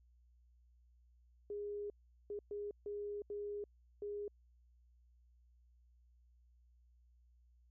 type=tone bursts at uneven times; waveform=sine; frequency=411 Hz; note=G#4; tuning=18 cents flat; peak=-40 dBFS; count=6; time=1.5-1.9 / 2.3-2.39 / 2.51-2.71 / 2.86-3.22 / 3.3-3.64 / 4.02-4.28 s; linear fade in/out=2 ms; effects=added 60 Hz sine -65 dBFS peak until 7.7 s